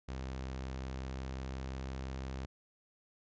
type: tone with pitch glide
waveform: sawtooth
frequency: 65.41 to 65.9 Hz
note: C2 to C2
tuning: 0 to +13 cents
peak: -35 dBFS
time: 0.08-2.46 s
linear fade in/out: 10 ms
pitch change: +13 cents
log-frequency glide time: 0.75-1.87 s
effects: resampled to 16000 Hz